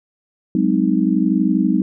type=chord; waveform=sine; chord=Ab dominant seventh; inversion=third; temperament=just; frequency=186.89 / 207.7 / 259.6 / 311.5 Hz; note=Gb3 / Ab3 / C4 / Eb4; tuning=+18 / 0 / -13 / +2 cents; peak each=-19 dBFS; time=0.55-1.82 s; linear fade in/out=2 ms; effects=none